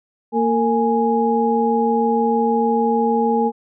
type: tone cluster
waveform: sine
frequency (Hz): 230.8 / 456.6 / 832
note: A#3 / A#4 / G#5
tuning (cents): -17 / -36 / +3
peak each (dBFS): -19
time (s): 0.32-3.52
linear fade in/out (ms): 50
effects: none